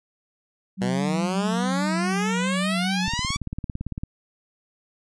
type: tone with vibrato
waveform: sine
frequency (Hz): 187.3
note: F#3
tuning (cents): +21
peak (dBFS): -23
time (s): 0.77-3.1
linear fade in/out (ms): 50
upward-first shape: sine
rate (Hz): 4.8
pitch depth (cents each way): 49
type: exponential sweep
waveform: 10% pulse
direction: up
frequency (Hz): 118.5 to 1159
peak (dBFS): -17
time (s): 0.81-3.37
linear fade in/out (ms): 10
type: click train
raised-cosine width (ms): 5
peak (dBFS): -17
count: 18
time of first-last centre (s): 3.08-4.035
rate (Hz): 17.8
effects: resampled to 22050 Hz